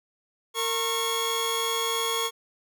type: tone cluster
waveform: sawtooth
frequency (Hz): 458.4 / 1091 / 3336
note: A#4 / C#6 / G#7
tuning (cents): -29 / -28 / +7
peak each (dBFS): -26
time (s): 0.54-2.31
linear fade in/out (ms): 50
effects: none